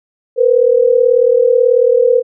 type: tone pair together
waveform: sine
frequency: 469.5 / 507.8 Hz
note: A#4 / B4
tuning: +12 / +48 cents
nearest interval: minor second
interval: 136 cents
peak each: -10 dBFS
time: 0.36-2.23 s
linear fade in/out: 50 ms
effects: none